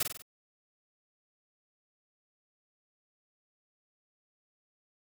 white noise with echo, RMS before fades -29 dBFS, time 0-0.03 s, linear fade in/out 5 ms, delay 48 ms, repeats 4, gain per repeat -5 dB, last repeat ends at 0.222 s, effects none

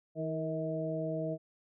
harmonic tone with a mistuned harmonic, 159.7 Hz, D#3, 45 cents sharp, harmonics 1 / 2 / 3 / 4, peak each -37 / -39 / -40 / -36 dBFS, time 0.15-1.38 s, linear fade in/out 50 ms, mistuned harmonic 3, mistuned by -38 cents, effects none

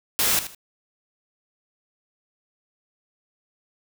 white noise with echo, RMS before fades -21 dBFS, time 0.19-0.39 s, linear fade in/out 0 ms, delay 79 ms, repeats 2, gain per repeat -12 dB, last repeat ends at 0.548 s, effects none

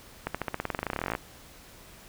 accelerating click train, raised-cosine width 0.5 ms, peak -14 dBFS, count 24, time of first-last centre 0.27-1.151 s, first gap 76 ms, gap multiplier 0.93, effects pink hiss -51 dBFS RMS until 2.08 s

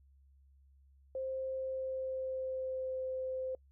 sine tone with pitch glide, 526 to 518.8 Hz, C5 to C5, +9 to -15 cents, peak -35 dBFS, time 1.15-3.55 s, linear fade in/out 2 ms, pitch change -24 cents, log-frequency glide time 1.52-2.99 s, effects noise-tail reverb RT60 0.1 s tail -26 dB re dry + added 68 Hz sine -61 dBFS peak until 3.71 s

